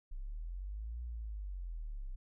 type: linear two-way sweep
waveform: sine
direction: up then down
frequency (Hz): 30.26 to 60.2 to 30.26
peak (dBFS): -39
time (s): 0.11-2.16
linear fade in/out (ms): 10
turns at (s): 1.02
effects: none